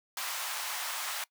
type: high-pass noise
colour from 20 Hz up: pink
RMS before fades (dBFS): -36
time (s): 0.17-1.24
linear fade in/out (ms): 2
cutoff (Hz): 820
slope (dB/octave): 24
effects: noise-tail reverb RT60 0.1 s tail -22 dB re dry